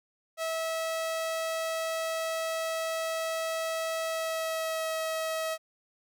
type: tone with pitch glide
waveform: sawtooth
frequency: 649 to 641.9 Hz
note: E5 to E5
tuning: -27 to -46 cents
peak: -26 dBFS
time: 0.37-5.58 s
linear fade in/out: 50 ms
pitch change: -19 cents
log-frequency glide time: 4.06-4.96 s
effects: none